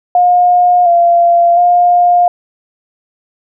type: tone with pitch steps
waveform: sine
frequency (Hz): 714 / 689 / 707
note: F5 / F5 / F5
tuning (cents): +38 / -24 / +21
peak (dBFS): -5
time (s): 0.15-2.28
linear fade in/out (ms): 2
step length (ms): 710
effects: none